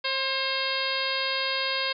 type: harmonic tone with a mistuned harmonic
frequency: 535 Hz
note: C5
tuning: 38 cents sharp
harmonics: 1 / 2 / 3 / 4 / 5 / 6 / 7 / 8 / 9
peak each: -34 / -34 / -34 / -34 / -34 / -34 / -34 / -34 / -34 dBFS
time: 0.04-1.93 s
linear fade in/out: 10 ms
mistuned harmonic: 2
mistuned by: -28 cents
effects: none